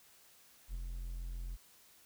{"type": "tone with ADSR envelope", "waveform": "triangle", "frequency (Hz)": 43.24, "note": "F1", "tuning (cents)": -16, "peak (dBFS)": -34, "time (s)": [0.68, 1.57], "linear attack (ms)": 62, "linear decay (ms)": 24, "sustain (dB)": -3, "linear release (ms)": 26, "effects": ["white hiss -63 dBFS RMS until 2.05 s"]}